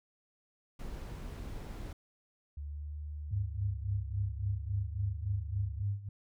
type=noise; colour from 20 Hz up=brown; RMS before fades=-42 dBFS; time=0.79-1.93 s; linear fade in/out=5 ms
type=tone with vibrato; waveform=sine; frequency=72 Hz; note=D2; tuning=34 cents flat; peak=-38 dBFS; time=2.57-5.83 s; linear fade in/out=5 ms; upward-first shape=sine; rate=0.48 Hz; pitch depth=65 cents each way
type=tone with tremolo; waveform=sine; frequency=100.8 Hz; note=G2; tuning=49 cents sharp; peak=-29 dBFS; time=3.31-6.09 s; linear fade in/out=5 ms; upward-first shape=sine; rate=3.6 Hz; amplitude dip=85%
effects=none